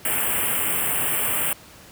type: band-stop noise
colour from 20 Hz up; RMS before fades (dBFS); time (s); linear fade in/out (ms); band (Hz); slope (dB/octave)
white; -23; 0.05-1.53; 2; 3200 to 7900; 96
effects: pink hiss -46 dBFS RMS until 1.91 s + high-pass 60 Hz 12 dB/octave